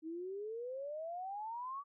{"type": "exponential sweep", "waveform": "sine", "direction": "up", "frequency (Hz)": [311.1, 1155], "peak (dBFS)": -40, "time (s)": [0.02, 1.84], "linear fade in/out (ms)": 50, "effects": []}